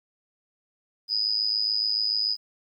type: tone with amplitude modulation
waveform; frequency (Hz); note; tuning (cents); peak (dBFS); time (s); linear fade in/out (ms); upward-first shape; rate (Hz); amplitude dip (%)
sine; 4978; D#8; 0; -19; 1.08-2.37; 50; sine; 107; 80
effects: 10-bit